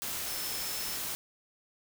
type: tone in noise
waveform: sine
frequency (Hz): 5274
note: E8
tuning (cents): 0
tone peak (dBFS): -41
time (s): 0.28-0.96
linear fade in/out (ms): 0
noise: white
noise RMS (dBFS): -36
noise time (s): 0.02-1.15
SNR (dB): -8
effects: none